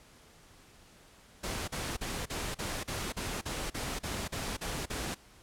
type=noise bursts; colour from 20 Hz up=pink; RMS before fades=-36 dBFS; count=13; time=1.43-5.148 s; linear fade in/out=10 ms; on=250 ms; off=39 ms; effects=pink hiss -58 dBFS RMS until 5.42 s + low-pass 11000 Hz 12 dB/octave